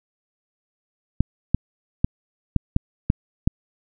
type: clicks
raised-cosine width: 5 ms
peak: -4 dBFS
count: 7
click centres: 1.206 / 1.546 / 2.045 / 2.563 / 2.764 / 3.101 / 3.475 s
effects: none